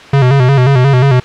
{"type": "tone with vibrato", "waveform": "square", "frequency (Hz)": 132.3, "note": "C3", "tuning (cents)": 20, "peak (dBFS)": -6, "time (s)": [0.13, 1.2], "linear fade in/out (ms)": 5, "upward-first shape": "square", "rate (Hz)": 5.6, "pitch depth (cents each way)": 84, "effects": ["white hiss -32 dBFS RMS until 1.24 s", "low-pass 3000 Hz 12 dB/octave"]}